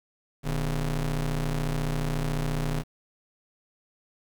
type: ring-modulated tone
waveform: 35% pulse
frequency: 90 Hz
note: F#2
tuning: 47 cents flat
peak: -21 dBFS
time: 0.43-2.84 s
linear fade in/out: 50 ms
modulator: 62.1 Hz
effects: 9-bit